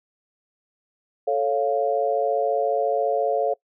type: chord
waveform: sine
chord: A augmented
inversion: none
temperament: equal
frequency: 440 / 554.4 / 698.5 Hz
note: A4 / C#5 / E#5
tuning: 0 / 0 / 0 cents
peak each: -24 / -23 / -24 dBFS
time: 1.27-3.54 s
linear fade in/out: 10 ms
effects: noise-tail reverb RT60 0.1 s tail -23 dB re dry